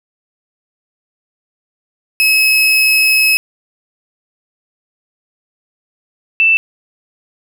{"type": "tone pair in turn", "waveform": ["35% pulse", "sine"], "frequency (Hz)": [2571, 2657], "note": ["E7", "E7"], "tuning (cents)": [-44, 13], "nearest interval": "minor second", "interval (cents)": 57, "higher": "second", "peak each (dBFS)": -7, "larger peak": "neither", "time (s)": [[2.2, 3.37], [6.4, 6.57]], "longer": "first", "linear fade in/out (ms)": 0, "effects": []}